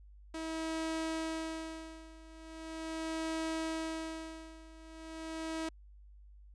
sawtooth tone with tremolo, 321.8 Hz, E4, 42 cents flat, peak -30 dBFS, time 0.34-5.69 s, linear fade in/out 5 ms, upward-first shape sine, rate 0.4 Hz, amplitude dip 90%, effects added 50 Hz sine -53 dBFS peak until 6.54 s + resampled to 22050 Hz

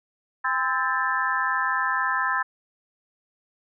sine tone cluster, 801 / 1027 / 1308 / 1598 / 1762 Hz, G5 / C6 / E6 / G6 / A6, +37 / -33 / -14 / +33 / +2 cents, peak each -34 / -26 / -28 / -29 / -27 dBFS, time 0.44-2.43 s, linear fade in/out 10 ms, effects none

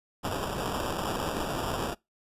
violet noise with sample-and-hold, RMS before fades -32 dBFS, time 0.23-1.95 s, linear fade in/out 20 ms, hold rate 2100 Hz, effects noise-tail reverb RT60 0.2 s tail -24 dB re dry + resampled to 32000 Hz

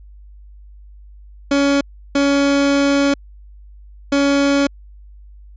30% pulse tone bursts at uneven times, 280.8 Hz, C#4, 22 cents sharp, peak -10 dBFS, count 3, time 1.51-1.81 / 2.15-3.14 / 4.12-4.67 s, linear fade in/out 5 ms, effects added 50 Hz sine -38 dBFS peak until 5.56 s + resampled to 16000 Hz

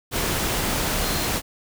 sine tone in noise, 4186 Hz, C8, in tune, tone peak -34 dBFS, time 1.01-1.3 s, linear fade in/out 50 ms, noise pink, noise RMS -24 dBFS, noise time 0.11-1.42 s, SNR -13 dB, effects none

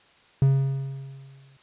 triangle tone with exponential decay, 135.8 Hz, C#3, 35 cents flat, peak -12 dBFS, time 0.42-1.57 s, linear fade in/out 2 ms, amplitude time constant 250 ms, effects white hiss -57 dBFS RMS until 1.62 s + resampled to 8000 Hz

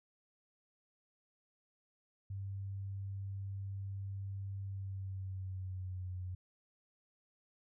sine tone with pitch glide, 98 to 91.44 Hz, G2 to F#2, 0 to -20 cents, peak -39 dBFS, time 2.3-6.35 s, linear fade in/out 5 ms, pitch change -120 cents, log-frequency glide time 4.63-6.13 s, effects none

